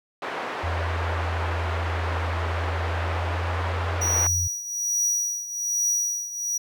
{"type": "band-pass noise", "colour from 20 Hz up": "pink", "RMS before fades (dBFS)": -31, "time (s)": [0.22, 4.27], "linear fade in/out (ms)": 2, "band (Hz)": [510, 1800], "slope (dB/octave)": 12}
{"type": "tone with pitch glide", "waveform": "sine", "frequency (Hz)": [84.3, 88.03], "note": ["E2", "F2"], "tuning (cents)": [39, 14], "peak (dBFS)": -25, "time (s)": [0.63, 4.48], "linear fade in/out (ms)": 10, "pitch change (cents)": 75, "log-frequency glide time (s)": [2.69, 4.27]}
{"type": "tone with tremolo", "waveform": "square", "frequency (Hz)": 5800, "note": "F#8", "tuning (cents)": -35, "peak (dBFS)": -20, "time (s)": [4.01, 6.58], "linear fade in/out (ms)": 10, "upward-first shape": "triangle", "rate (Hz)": 1.2, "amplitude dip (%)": 80}
{"effects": []}